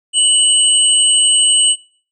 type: tone pair together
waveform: sine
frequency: 2960 / 8372 Hz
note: F#7 / C9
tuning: 0 / 0 cents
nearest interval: octave + tritone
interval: 1800 cents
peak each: -12 dBFS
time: 0.13-1.76 s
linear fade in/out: 50 ms
effects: noise-tail reverb RT60 0.5 s tail -23 dB re dry